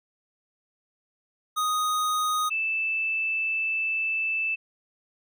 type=tone pair in turn; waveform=square / sine; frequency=1245 / 2638 Hz; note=D#6 / E7; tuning=+1 / +1 cents; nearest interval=octave + minor second; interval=1300 cents; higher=second; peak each=-24 dBFS; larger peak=neither; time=1.56-2.5 / 2.5-4.56 s; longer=second; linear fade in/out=20 ms; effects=none